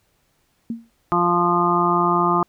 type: tone with exponential decay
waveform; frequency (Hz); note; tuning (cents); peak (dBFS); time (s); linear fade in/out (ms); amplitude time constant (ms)
sine; 230.2; A#3; -22; -20; 0.7-0.9; 2; 42
type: harmonic tone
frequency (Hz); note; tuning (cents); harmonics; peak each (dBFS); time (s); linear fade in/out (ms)
174.61; F3; 0; 1 / 2 / 4 / 5 / 6 / 7; -24 / -22 / -25 / -24 / -22 / -20; 1.12-2.43; 0
effects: pink hiss -65 dBFS RMS until 2.48 s